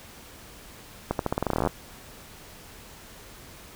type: accelerating click train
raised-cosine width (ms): 1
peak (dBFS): -10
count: 17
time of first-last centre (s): 1.11-1.673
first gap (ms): 82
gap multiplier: 0.87
effects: pink hiss -47 dBFS RMS until 3.75 s